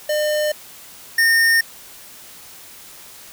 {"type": "tone pair in turn", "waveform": "square", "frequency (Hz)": [604, 1828.3], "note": ["D5", "A#6"], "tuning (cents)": [48, -34], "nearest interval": "octave + perfect fifth", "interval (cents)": 1918, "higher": "second", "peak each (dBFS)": [-18, -13], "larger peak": "second", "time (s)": [[0.09, 0.52], [1.18, 1.61]], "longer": "neither", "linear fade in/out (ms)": 5, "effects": ["white hiss -41 dBFS RMS until 3.32 s"]}